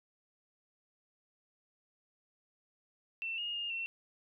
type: tone with pitch steps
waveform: sine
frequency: 2687 / 2853 / 2831 / 2708 Hz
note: E7 / F7 / F7 / E7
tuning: +33 / +36 / +23 / +46 cents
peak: -35 dBFS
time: 3.22-3.86 s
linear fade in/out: 0 ms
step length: 160 ms
effects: none